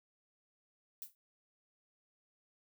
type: noise with exponential decay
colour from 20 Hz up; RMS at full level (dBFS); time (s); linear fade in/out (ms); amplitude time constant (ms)
violet; -41; 1.02-1.15; 0; 27
effects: none